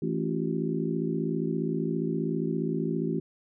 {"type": "harmonic tone with a mistuned harmonic", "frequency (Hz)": 55, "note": "A1", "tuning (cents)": 0, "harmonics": [3, 4, 5, 6, 7], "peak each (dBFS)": [-31, -32, -33, -34, -34], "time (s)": [0.02, 3.2], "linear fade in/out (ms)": 5, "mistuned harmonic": 6, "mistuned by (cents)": 92, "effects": []}